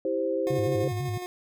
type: chord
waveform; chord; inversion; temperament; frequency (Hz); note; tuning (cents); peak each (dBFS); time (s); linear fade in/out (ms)
sine; C major; first; just; 327 / 392.4 / 523.3; E4 / G4 / C5; -14 / +2 / 0; -31 / -30 / -27; 0.05-0.88; 2
type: tone with tremolo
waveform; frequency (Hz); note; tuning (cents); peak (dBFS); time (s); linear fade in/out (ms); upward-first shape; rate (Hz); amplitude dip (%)
25% pulse; 360; F#4; -47; -29; 0.47-1.26; 0; square; 12; 30
type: tone with vibrato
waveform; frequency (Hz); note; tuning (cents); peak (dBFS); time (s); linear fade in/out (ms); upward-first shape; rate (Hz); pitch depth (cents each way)
sine; 120; B2; -49; -28; 0.5-1.18; 5; square; 6; 230
effects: none